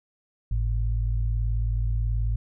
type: tone pair together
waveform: sine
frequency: 51.44 / 110 Hz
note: G#1 / A2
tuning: -16 / 0 cents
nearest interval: octave + minor second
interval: 1316 cents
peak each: -23 / -28 dBFS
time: 0.51-2.36 s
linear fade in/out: 5 ms
effects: none